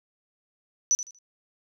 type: tone with echo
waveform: sine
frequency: 5960 Hz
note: F#8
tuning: 12 cents sharp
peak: -18 dBFS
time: 0.91-0.95 s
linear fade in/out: 0 ms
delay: 79 ms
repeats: 3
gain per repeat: -12 dB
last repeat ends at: 1.187 s
effects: none